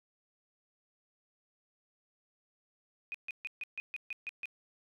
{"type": "tone bursts", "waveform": "sine", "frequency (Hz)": 2487, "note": "D#7", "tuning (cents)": -1, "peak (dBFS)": -36, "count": 9, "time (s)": [3.12, 4.456], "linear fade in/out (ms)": 0, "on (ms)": 24, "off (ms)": 140, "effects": []}